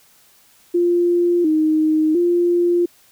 sine tone with vibrato, 329.6 Hz, E4, in tune, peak -13 dBFS, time 0.74-2.86 s, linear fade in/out 10 ms, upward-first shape square, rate 0.71 Hz, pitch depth 97 cents each way, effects white hiss -53 dBFS RMS until 3.11 s

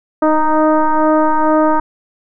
sine tone with frequency modulation, 311.1 Hz, D#4, in tune, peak -9 dBFS, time 0.22-1.8 s, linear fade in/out 5 ms, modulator 310 Hz, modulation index 2.9, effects none

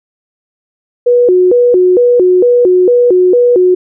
sine tone with vibrato, 421.2 Hz, G#4, 24 cents sharp, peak -4 dBFS, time 1.06-3.75 s, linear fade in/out 10 ms, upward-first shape square, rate 2.2 Hz, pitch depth 250 cents each way, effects none

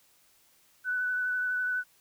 sine tone with vibrato, 1493 Hz, F#6, 15 cents sharp, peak -27 dBFS, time 0.84-1.84 s, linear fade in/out 50 ms, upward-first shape triangle, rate 12 Hz, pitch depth 20 cents each way, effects white hiss -64 dBFS RMS until 2 s

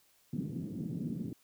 pink band-pass noise, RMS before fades -38 dBFS, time 0.33-1.33 s, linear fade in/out 2 ms, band 150 to 260 Hz, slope 24 dB/octave, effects white hiss -68 dBFS RMS until 1.43 s

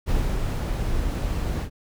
brown noise with ADSR envelope, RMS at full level -22 dBFS, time 0.06-1.7 s, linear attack 37 ms, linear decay 260 ms, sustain -3 dB, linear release 86 ms, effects none

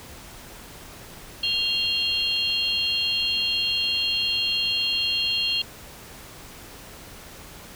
sine tone cluster, 2786 / 3230 / 4238 Hz, F7 / G#7 / C8, -5 / -49 / +21 cents, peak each -26 dBFS, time 1.43-5.62 s, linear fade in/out 5 ms, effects pink hiss -43 dBFS RMS until 7.75 s

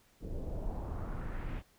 brown noise with low-pass filter sweep, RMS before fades -38 dBFS, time 0.2-1.63 s, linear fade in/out 50 ms, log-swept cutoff 400 to 2600 Hz, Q 1.8, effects pink hiss -67 dBFS RMS until 1.78 s

